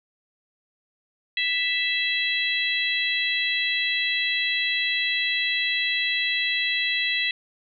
harmonic tone, 660 Hz, E5, 2 cents sharp, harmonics 3 / 4 / 5 / 6, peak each -26 / -27 / -28 / -29 dBFS, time 1.37-7.31 s, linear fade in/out 2 ms, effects none

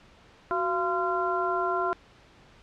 harmonic tone with a mistuned harmonic, 343.7 Hz, F4, 28 cents flat, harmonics 1 / 2 / 3 / 4, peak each -30 / -30 / -30 / -30 dBFS, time 0.51-1.93 s, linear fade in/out 0 ms, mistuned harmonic 1, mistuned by +130 cents, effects pink hiss -55 dBFS RMS until 2.62 s + low-pass 4000 Hz 12 dB/octave

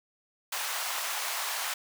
pink high-pass noise, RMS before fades -33 dBFS, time 0.52-1.74 s, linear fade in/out 5 ms, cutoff 760 Hz, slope 24 dB/octave, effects none

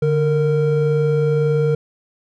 triangle tone pair together, 146.83 / 462.3 Hz, D3 / A#4, 0 / -14 cents, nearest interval octave + minor sixth, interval 1986 cents, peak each -15 dBFS, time 0.02-1.75 s, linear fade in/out 5 ms, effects none

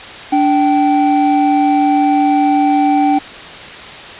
triangle tone pair together, 291.5 / 774.8 Hz, D4 / G5, -13 / -20 cents, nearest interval octave + perfect fourth, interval 1693 cents, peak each -10 dBFS, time 0.32-3.19 s, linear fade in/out 10 ms, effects white hiss -30 dBFS RMS until 4.19 s + resampled to 8000 Hz

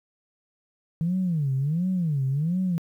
sine tone with vibrato, 157.6 Hz, D#3, 23 cents sharp, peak -21 dBFS, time 1.01-2.78 s, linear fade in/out 0 ms, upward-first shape sine, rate 1.4 Hz, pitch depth 300 cents each way, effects tanh soft clip ceiling -17 dBFS + 10-bit

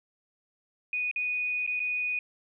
sine tone with dropouts, 2477 Hz, D#7, 8 cents flat, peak -27 dBFS, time 0.93-2.19 s, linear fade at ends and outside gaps 2 ms, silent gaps 1.113-1.16 / 1.665-1.675 / 1.795-1.801 s, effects none

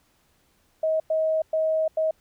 sine tone bursts at uneven times, 634 Hz, D#5, 32 cents sharp, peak -20 dBFS, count 4, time 0.83-1 / 1.1-1.42 / 1.53-1.88 / 1.97-2.11 s, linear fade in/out 5 ms, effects pink hiss -65 dBFS RMS until 2.2 s

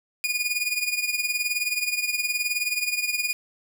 sawtooth tone with tremolo, 2446 Hz, D#7, 30 cents flat, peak -17 dBFS, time 0.24-3.33 s, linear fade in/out 0 ms, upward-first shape triangle, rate 19 Hz, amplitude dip 80%, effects none

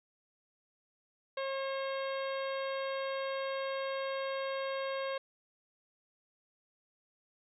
harmonic tone, 540 Hz, C#5, 45 cents flat, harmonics 1 / 2 / 3 / 4 / 5 / 6 / 7 / 8, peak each -35 / -41 / -45 / -47 / -49 / -51 / -52 / -53 dBFS, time 1.37-5.18 s, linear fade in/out 5 ms, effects none

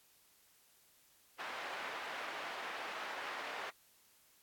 pink band-pass noise, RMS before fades -44 dBFS, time 1.38-3.71 s, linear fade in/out 20 ms, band 830 to 2300 Hz, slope 12 dB/octave, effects white hiss -68 dBFS RMS until 4.42 s + AAC 64 kbps

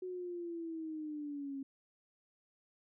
sine linear sweep, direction down, 370 to 269.8 Hz, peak -39 dBFS, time 0.02-1.63 s, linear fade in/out 5 ms, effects none

